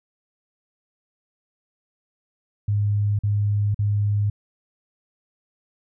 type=tone bursts; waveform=sine; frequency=103.1 Hz; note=G#2; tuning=12 cents flat; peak=-18 dBFS; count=3; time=2.68-4.3 s; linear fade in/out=5 ms; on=510 ms; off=45 ms; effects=none